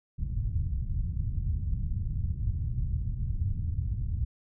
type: low-pass noise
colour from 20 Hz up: white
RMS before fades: -30 dBFS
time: 0.18-4.25 s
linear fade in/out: 10 ms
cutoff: 110 Hz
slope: 24 dB/octave
effects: none